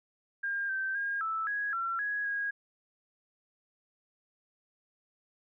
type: tone with pitch steps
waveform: sine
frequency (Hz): 1608 / 1555 / 1621 / 1316 / 1660 / 1357 / 1666 / 1642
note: G6 / G6 / G#6 / E6 / G#6 / E6 / G#6 / G#6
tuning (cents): +44 / -14 / -42 / -3 / -1 / +50 / +5 / -20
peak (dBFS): -30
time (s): 0.43-2.51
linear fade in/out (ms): 10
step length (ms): 260
effects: none